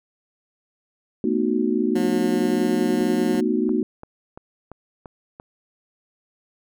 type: chord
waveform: sine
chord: B dominant seventh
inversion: third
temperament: just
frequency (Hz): 222.2 / 246.9 / 308.7 / 370.4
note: A3 / B3 / D#4 / F#4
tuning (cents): +17 / 0 / -14 / +2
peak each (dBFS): -24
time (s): 1.24-3.83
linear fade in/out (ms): 2
type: tone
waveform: 15% pulse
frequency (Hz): 180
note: F#3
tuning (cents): -47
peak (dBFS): -20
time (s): 1.95-3.41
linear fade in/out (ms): 10
type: click train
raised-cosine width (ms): 1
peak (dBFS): -24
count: 8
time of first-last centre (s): 3.01-5.399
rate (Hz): 2.93
effects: none